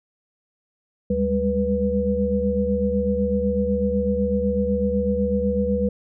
sine tone cluster, 75 / 197 / 205 / 490.3 Hz, D2 / G3 / G#3 / B4, +37 / +9 / -22 / -13 cents, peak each -28 / -24 / -26 / -22 dBFS, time 1.1-5.89 s, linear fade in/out 5 ms, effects none

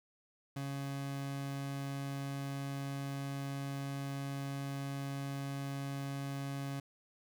30% pulse tone, 138.7 Hz, C#3, 1 cent sharp, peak -35 dBFS, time 0.56-6.8 s, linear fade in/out 5 ms, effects none

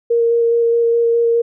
sine tone with vibrato, 466.2 Hz, A#4, in tune, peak -11 dBFS, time 0.1-1.42 s, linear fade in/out 10 ms, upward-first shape square, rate 4.8 Hz, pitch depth 8 cents each way, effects none

